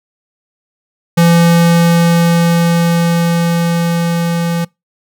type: tone with level ramp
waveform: square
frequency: 169.5 Hz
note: E3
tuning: 49 cents sharp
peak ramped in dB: -6 to -14 dBFS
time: 1.17-4.65 s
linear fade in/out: 10 ms
effects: noise-tail reverb RT60 0.2 s tail -24 dB re dry